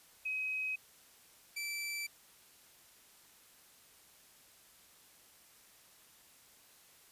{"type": "tone pair in turn", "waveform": ["sine", "sawtooth"], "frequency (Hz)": [2534, 2328], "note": ["D#7", "D7"], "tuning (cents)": [31, -16], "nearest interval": "minor second", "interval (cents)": 147, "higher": "first", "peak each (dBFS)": [-34, -34], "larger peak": "neither", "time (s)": [[0.25, 0.76], [1.56, 2.07]], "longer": "neither", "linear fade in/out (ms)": 10, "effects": ["white hiss -62 dBFS RMS until 7.11 s", "resampled to 32000 Hz"]}